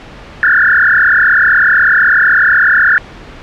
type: tone with frequency modulation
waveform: sine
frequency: 1597 Hz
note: G6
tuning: 32 cents sharp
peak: -5 dBFS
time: 0.43-2.98 s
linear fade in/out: 0 ms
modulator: 36.1 Hz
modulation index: 5.5
effects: pink hiss -32 dBFS RMS until 3.42 s + low-pass 3000 Hz 12 dB/octave